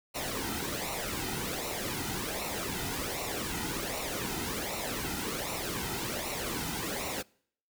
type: noise with flanger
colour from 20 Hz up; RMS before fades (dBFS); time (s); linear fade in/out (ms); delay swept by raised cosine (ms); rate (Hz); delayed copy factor
pink; -35; 0.14-7.23; 20; 0.61 to 1.81; 1.3; -0.65
effects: noise-tail reverb RT60 0.6 s tail -25 dB re dry